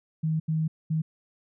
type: tone bursts at uneven times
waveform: sine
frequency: 158.3 Hz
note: D#3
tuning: 30 cents sharp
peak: -23 dBFS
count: 3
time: 0.23-0.4 / 0.48-0.68 / 0.9-1.02 s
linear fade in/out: 10 ms
effects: none